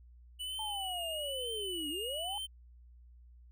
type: tone with vibrato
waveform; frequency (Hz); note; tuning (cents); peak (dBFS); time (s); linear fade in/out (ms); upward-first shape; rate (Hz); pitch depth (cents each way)
square; 2960; F#7; 0; -38; 0.39-2.47; 20; triangle; 1.1; 87
type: linear two-way sweep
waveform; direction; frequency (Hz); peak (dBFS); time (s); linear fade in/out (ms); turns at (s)
sine; down then up; 880 to 284.5 to 846; -39; 0.59-2.38; 2; 1.89
effects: added 60 Hz sine -54 dBFS peak until 3.51 s